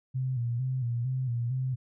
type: tone with vibrato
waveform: sine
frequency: 124.2 Hz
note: B2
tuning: 10 cents sharp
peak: -27 dBFS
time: 0.14-1.76 s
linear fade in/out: 20 ms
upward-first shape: square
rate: 2.2 Hz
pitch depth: 77 cents each way
effects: none